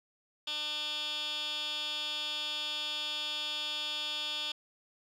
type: tone with band-pass filter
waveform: 15% pulse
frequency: 300 Hz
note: D4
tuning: 37 cents sharp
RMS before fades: -36 dBFS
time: 0.47-4.52 s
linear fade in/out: 5 ms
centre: 3600 Hz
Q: 7.4
effects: none